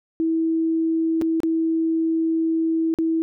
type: tone with dropouts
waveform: sine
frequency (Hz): 325.1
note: E4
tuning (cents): -24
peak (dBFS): -18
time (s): 0.2-3.22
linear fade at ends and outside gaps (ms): 0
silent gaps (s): 1.214-1.22 / 1.403-1.433 / 2.94-2.987
effects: none